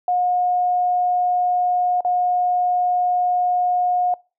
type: tone with dropouts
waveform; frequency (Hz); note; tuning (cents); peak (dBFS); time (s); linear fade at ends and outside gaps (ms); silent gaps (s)
sine; 720; F#5; -47; -16; 0.08-4.14; 2; 2.007-2.048
effects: noise-tail reverb RT60 0.3 s tail -24 dB re dry